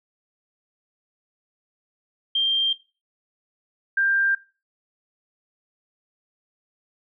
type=tone pair in turn; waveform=sine; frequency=3177 / 1588.5 Hz; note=G7 / G6; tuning=+23 / +23 cents; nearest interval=octave; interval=1200 cents; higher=first; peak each=-18 dBFS; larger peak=neither; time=2.35-2.73 / 3.97-4.35 s; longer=neither; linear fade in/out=5 ms; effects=noise-tail reverb RT60 0.3 s tail -17 dB re dry